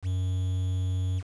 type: tone with quantisation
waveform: triangle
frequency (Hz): 92.6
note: F#2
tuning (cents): +2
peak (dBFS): -23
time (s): 0.02-1.23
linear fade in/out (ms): 50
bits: 8
effects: resampled to 22050 Hz